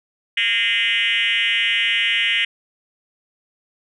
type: tone with frequency modulation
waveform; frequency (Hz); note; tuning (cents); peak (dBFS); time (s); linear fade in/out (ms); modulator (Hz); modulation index
sine; 2489; D#7; 0; -15; 0.37-2.45; 5; 215; 3.2
effects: tanh soft clip ceiling -11 dBFS